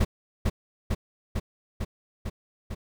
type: noise with echo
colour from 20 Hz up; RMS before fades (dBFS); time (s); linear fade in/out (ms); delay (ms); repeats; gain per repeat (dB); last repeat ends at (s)
brown; -21; 0-0.05; 10; 450; 6; -2; 2.75
effects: none